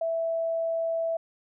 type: tone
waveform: sine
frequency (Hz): 659.3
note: E5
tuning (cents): 0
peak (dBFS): -25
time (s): 0.01-1.17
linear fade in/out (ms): 5
effects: none